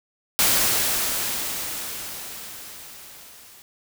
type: noise with level ramp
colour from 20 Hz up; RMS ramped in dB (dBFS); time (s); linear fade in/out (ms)
white; -18 to -48; 0.39-3.62; 0
effects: none